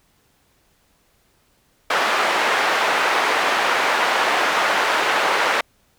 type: band-pass noise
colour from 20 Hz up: white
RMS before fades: -19 dBFS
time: 1.9-5.61 s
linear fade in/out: 5 ms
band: 520 to 1700 Hz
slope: 12 dB/octave
effects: pink hiss -61 dBFS RMS until 5.98 s